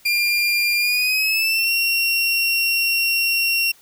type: tone with pitch glide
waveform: 30% pulse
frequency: 2397 to 2738 Hz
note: D7 to F7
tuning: +35 to -35 cents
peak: -14 dBFS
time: 0.05-3.72 s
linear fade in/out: 10 ms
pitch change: +230 cents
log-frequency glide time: 0.78-1.71 s
effects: white hiss -52 dBFS RMS until 3.81 s